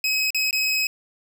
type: tone with dropouts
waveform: 25% pulse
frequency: 2547 Hz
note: D#7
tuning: 40 cents sharp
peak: -16 dBFS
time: 0.04-0.87 s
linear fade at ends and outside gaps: 2 ms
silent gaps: 0.305-0.346 / 0.509-0.528 s
effects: none